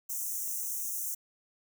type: high-pass noise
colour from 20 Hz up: white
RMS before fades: -35 dBFS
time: 0.09-1.15 s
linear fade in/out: 10 ms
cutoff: 5800 Hz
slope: 96 dB/octave
effects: none